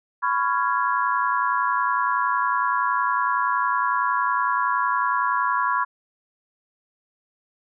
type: chord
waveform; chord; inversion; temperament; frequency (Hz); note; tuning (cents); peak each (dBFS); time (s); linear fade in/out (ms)
sine; C# dominant seventh; third; just; 997.9 / 1108.7 / 1385.9 / 1663.1; B5 / C#6 / E#6 / G#6; +18 / 0 / -14 / +2; -23 / -24 / -27 / -28; 0.22-5.85; 20
effects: none